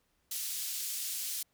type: band-pass noise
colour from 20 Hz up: white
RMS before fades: -37 dBFS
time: 0.31-1.43 s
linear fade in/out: 5 ms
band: 3700 to 16000 Hz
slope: 12 dB/octave
effects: pink hiss -75 dBFS RMS until 1.53 s